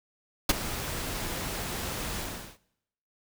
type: noise with ADSR envelope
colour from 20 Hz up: pink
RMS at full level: -18 dBFS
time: 0.49-2.58 s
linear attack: 6 ms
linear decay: 24 ms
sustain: -16 dB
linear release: 410 ms
effects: noise-tail reverb RT60 0.8 s tail -21 dB re dry